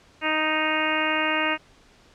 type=harmonic tone; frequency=311.1 Hz; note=D#4; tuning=in tune; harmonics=1 / 2 / 3 / 4 / 5 / 6 / 7 / 8 / 9; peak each=-30 / -30 / -30 / -30 / -30 / -30 / -30 / -30 / -30 dBFS; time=0.21-1.58 s; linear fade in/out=50 ms; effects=pink hiss -55 dBFS RMS until 2.14 s + low-pass 6000 Hz 12 dB/octave